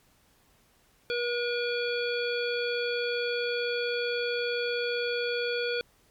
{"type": "harmonic tone with a mistuned harmonic", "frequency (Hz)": 481.1, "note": "B4", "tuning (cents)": -45, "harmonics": [1, 3, 5, 7, 9], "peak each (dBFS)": [-29, -34, -36, -37, -39], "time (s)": [1.1, 5.81], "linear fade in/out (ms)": 0, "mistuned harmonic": 9, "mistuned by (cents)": 56, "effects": ["pink hiss -64 dBFS RMS until 6.1 s", "MP3 96 kbps"]}